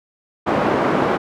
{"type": "band-pass noise", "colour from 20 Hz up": "pink", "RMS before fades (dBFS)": -18, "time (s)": [0.46, 1.18], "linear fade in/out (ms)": 20, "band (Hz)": [230, 1200], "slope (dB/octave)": 12, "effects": []}